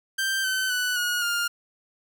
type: tone with pitch steps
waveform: sawtooth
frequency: 1570 / 1528 / 1487 / 1447.2 / 1408.4 Hz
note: G6 / G6 / F#6 / F#6 / F6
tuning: +2 / -45 / +8 / -39 / +14 cents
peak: -20 dBFS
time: 0.18-1.48 s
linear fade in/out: 10 ms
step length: 260 ms
effects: none